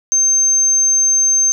sine tone, 6300 Hz, G8, 8 cents sharp, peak -10 dBFS, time 0.12-1.52 s, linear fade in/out 0 ms, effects none

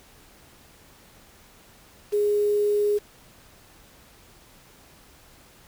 sine tone with quantisation, 414.3 Hz, G#4, 4 cents flat, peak -19 dBFS, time 2.12-2.99 s, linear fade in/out 20 ms, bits 7, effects pink hiss -53 dBFS RMS until 5.67 s

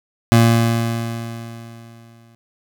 25% pulse tone with exponential decay, 115.6 Hz, A#2, 14 cents flat, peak -4 dBFS, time 0.32-2.35 s, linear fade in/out 0 ms, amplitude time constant 440 ms, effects none

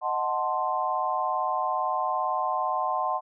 sine chord, D# diminished seventh, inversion none, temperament equal, 622.3 / 740 / 880 / 1046.5 Hz, D#5 / F#5 / A5 / C6, 0 / 0 / 0 / 0 cents, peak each -33 / -29 / -31 / -28 dBFS, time 0.01-3.21 s, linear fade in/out 50 ms, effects none

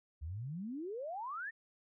sine exponential sweep, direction up, 70.3 to 1864.7 Hz, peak -39 dBFS, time 0.21-1.51 s, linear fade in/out 20 ms, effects none

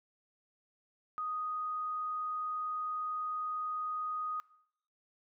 sine tone, 1244.5 Hz, D#6, in tune, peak -34 dBFS, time 1.18-4.4 s, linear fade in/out 0 ms, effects noise-tail reverb RT60 0.7 s tail -21 dB re dry

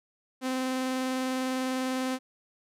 sawtooth tone with vibrato, 258.6 Hz, C4, 20 cents flat, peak -24 dBFS, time 0.41-2.19 s, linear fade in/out 50 ms, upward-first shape sine, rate 20 Hz, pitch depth 18 cents each way, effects low-pass 12000 Hz 12 dB/octave

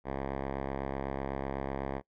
5% pulse tone with low-pass filter, 68 Hz, C#2, 33 cents flat, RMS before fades -36 dBFS, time 0.04-2.02 s, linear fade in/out 50 ms, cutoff 1400 Hz, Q 1.1, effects noise-tail reverb RT60 0.1 s tail -23 dB re dry

